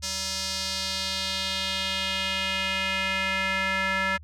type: tone with band-pass filter sweep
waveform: square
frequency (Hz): 191.2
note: G3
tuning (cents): -43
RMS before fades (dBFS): -28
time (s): 0.02-4.18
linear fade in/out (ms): 20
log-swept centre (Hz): 5700 to 1800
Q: 2.2
effects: added 77 Hz sine -43 dBFS peak until 4.23 s